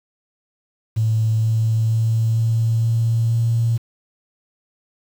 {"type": "tone with pitch steps", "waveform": "triangle", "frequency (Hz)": [110.7, 111.66, 112.64, 113.62, 114.6, 115.6], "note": ["A2", "A2", "A2", "A#2", "A#2", "A#2"], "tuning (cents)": [11, 26, 41, -44, -29, -14], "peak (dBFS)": -11, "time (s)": [0.96, 3.78], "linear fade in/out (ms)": 20, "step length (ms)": 470, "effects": ["tanh soft clip ceiling -13 dBFS", "7-bit"]}